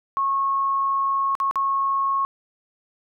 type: tone with dropouts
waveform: sine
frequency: 1094 Hz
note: C#6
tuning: 23 cents flat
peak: -19 dBFS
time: 0.17-2.25 s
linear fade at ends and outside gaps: 0 ms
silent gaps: 1.352-1.401 / 1.511-1.557 s
effects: none